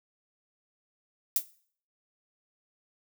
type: noise with exponential decay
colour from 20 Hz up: violet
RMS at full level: -20 dBFS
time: 1.36-1.45 s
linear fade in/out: 2 ms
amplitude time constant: 19 ms
effects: noise-tail reverb RT60 0.5 s tail -18 dB re dry